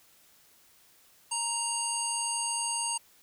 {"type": "harmonic tone", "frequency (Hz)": 932.3, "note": "A#5", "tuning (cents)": 0, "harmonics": [1, 3, 5, 7, 9, 10], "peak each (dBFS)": [-35, -38, -39, -39, -33, -36], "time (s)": [1.31, 2.98], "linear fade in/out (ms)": 10, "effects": ["white hiss -61 dBFS RMS until 3.22 s"]}